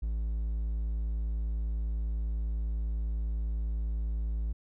triangle tone, 55 Hz, A1, in tune, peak -27 dBFS, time 0.02-4.53 s, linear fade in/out 10 ms, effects none

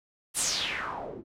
white noise with low-pass filter sweep, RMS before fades -32 dBFS, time 0.34-1.24 s, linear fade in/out 50 ms, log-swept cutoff 11000 to 290 Hz, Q 3.9, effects none

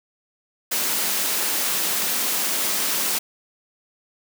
white high-pass noise, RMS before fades -23 dBFS, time 0.71-3.19 s, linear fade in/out 10 ms, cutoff 160 Hz, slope 96 dB/octave, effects none

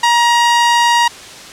sawtooth tone, 947 Hz, A#5, 27 cents sharp, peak -5 dBFS, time 0.03-1.08 s, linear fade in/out 5 ms, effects white hiss -33 dBFS RMS until 1.52 s + low-pass 7000 Hz 12 dB/octave

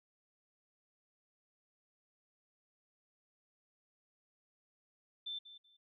sine tone with echo, 3546 Hz, A7, 13 cents sharp, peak -39 dBFS, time 5.26-5.39 s, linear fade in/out 10 ms, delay 190 ms, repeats 2, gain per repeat -13 dB, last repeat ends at 5.77 s, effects none

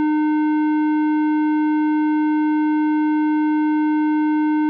sine tone with tanh clipping, 304.7 Hz, D#4, 36 cents flat, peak -17 dBFS, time 0-4.69 s, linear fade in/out 0 ms, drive 12 dB, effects none

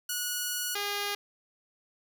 5% pulse tone pair in turn, 1460 / 407.5 Hz, F#6 / G#4, -24 / -33 cents, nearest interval octave + minor seventh, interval 2209 cents, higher first, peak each -19 dBFS, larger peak neither, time 0.09-0.75 / 0.75-1.15 s, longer first, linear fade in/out 5 ms, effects none

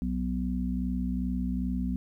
harmonic tone, 62.5 Hz, B1, 21 cents sharp, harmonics 1 / 3 / 4, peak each -32 / -31 / -32 dBFS, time 0.02-1.96 s, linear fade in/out 0 ms, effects 11-bit

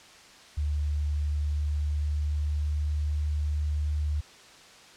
sine tone with pitch glide, 74 to 74.77 Hz, D2 to D2, +14 to +32 cents, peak -25 dBFS, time 0.57-4.21 s, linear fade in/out 10 ms, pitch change +18 cents, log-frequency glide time 1.29-3.09 s, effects white hiss -51 dBFS RMS until 4.96 s + low-pass 6000 Hz 12 dB/octave

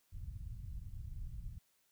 pink low-pass noise, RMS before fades -45 dBFS, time 0.12-1.59 s, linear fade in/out 10 ms, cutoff 120 Hz, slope 24 dB/octave, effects white hiss -75 dBFS RMS until 1.91 s

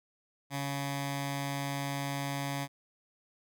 10% pulse tone with notch filter, 140 Hz, C#3, 18 cents sharp, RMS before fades -35 dBFS, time 0.5-2.68 s, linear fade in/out 50 ms, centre 440 Hz, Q 1, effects none

